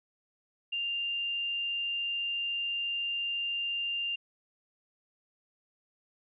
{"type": "tone with frequency modulation", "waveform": "sine", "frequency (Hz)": 2794, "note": "F7", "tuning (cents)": 0, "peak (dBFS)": -30, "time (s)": [0.72, 4.16], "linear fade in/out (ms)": 10, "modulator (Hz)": 62.5, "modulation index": 0.27, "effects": []}